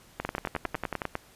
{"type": "two click trains", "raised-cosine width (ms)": 0.5, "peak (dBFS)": [-15, -14], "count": [10, 10], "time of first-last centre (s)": [[0.2, 1.018], [0.25, 1.154]], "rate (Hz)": [11, 9.96], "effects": ["pink hiss -56 dBFS RMS until 1.35 s", "resampled to 32000 Hz"]}